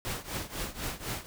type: noise with tremolo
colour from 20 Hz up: pink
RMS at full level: -33 dBFS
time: 0.05-1.26 s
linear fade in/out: 0 ms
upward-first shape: triangle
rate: 4 Hz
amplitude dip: 90%
effects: none